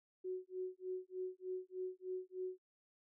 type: tone with tremolo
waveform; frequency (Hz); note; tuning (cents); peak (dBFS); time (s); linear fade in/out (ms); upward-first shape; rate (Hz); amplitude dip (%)
sine; 370; F#4; 0; -38; 0.24-2.59; 10; sine; 3.3; 100
effects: none